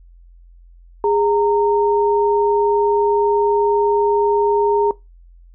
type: tone pair together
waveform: sine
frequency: 410.4 / 922 Hz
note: G#4 / A#5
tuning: -21 / -19 cents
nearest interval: octave + major second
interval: 1402 cents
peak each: -15 / -18 dBFS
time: 1.04-4.91 s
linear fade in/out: 2 ms
effects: noise-tail reverb RT60 0.2 s tail -20 dB re dry + added 43 Hz sine -42 dBFS peak until 5.54 s